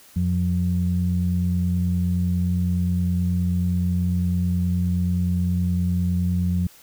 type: tone pair together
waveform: sine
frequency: 88.3 / 177.93 Hz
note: F2 / F3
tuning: +20 / +33 cents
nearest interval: octave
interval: 1213 cents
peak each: -21 dBFS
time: 0.16-6.67 s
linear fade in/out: 5 ms
effects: tanh soft clip ceiling -11 dBFS + white hiss -50 dBFS RMS until 6.82 s